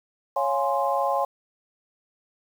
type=chord; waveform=sine; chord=Db major seventh; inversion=none; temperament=equal; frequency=554.4 / 698.5 / 830.6 / 1046.5 Hz; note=Db5 / F5 / Ab5 / C6; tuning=0 / 0 / 0 / 0 cents; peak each=-26 / -28 / -26 / -27 dBFS; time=0.36-1.25 s; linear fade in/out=5 ms; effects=8-bit